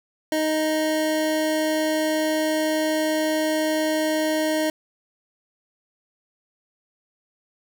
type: tone pair together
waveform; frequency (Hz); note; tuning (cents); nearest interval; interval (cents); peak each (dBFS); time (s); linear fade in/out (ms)
square; 311.5 / 623; D#4 / D#5; +2 / +2; octave; 1200; -24; 0.32-4.7; 2
effects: none